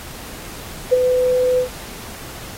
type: tone with ADSR envelope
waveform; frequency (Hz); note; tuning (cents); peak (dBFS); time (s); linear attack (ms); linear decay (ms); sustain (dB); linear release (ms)
sine; 503; B4; +32; -7; 0.91-1.69; 22; 21; -6; 100
effects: pink hiss -35 dBFS RMS until 2.57 s + AAC 48 kbps